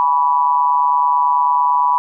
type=tone with amplitude modulation; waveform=sine; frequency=985 Hz; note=B5; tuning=5 cents flat; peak=-8 dBFS; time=0-1.98 s; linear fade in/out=0 ms; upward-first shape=sine; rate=149 Hz; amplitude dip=75%; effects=none